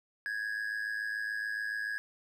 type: tone with amplitude modulation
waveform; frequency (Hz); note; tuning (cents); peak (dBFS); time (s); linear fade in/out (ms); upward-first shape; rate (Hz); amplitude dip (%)
triangle; 1661.2; G#6; 0; -28; 0.26-1.98; 0; sine; 107; 70
effects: none